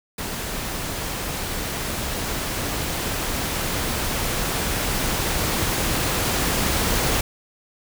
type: noise with level ramp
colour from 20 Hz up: pink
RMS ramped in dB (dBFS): -29 to -21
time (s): 0.18-7.21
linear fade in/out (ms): 5
effects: none